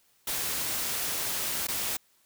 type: noise with dropouts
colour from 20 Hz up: white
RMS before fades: -31 dBFS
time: 0.27-1.97 s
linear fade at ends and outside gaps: 5 ms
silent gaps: 1.671-1.683 s
effects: white hiss -66 dBFS RMS until 2.25 s